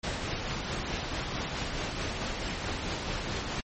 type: noise with tremolo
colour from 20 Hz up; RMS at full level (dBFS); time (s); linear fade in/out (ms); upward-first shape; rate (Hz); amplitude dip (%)
pink; -32; 0.03-3.61; 10; sine; 4.6; 30
effects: low-pass 6000 Hz 12 dB/octave + MP3 32 kbps